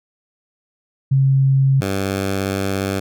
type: tone pair in turn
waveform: sine / 10% pulse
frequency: 135.1 / 97.21 Hz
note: C#3 / G2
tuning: -44 / -14 cents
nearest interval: tritone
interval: 570 cents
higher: first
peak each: -11 dBFS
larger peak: neither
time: 1.11-1.81 / 1.81-3 s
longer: second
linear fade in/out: 10 ms
effects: none